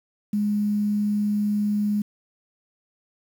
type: tone with quantisation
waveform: sine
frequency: 207.7 Hz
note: G#3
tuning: in tune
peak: -20 dBFS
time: 0.33-2.02 s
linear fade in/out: 5 ms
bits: 8
effects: none